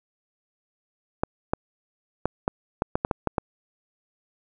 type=clicks; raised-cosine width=1 ms; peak=-8 dBFS; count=10; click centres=1.235 / 1.535 / 2.256 / 2.479 / 2.821 / 2.955 / 3.049 / 3.112 / 3.273 / 3.382 s; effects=none